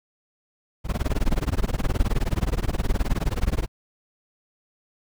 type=noise with tremolo; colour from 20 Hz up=brown; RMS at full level=-19 dBFS; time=0.84-3.68 s; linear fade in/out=50 ms; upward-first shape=sine; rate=19 Hz; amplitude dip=100%; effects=none